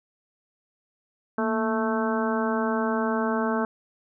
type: harmonic tone with a mistuned harmonic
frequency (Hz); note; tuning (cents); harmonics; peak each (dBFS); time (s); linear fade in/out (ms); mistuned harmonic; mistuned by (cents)
220; A3; 0; 1 / 2 / 3 / 4 / 5 / 6 / 7; -26 / -29 / -31 / -32 / -33 / -34 / -34; 1.38-3.65; 2; 1; +82
effects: none